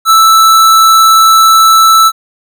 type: tone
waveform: square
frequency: 1318.5 Hz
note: E6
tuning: in tune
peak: -3 dBFS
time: 0.05-2.12 s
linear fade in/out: 50 ms
effects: none